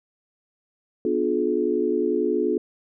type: chord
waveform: sine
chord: B diminished seventh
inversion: none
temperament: just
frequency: 246.9 / 296.3 / 355.6 / 426.7 Hz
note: B3 / D4 / F4 / Ab4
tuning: 0 / +15 / +31 / +47 cents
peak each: -28 / -27 / -24 / -24 dBFS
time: 1.05-2.58 s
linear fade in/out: 2 ms
effects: none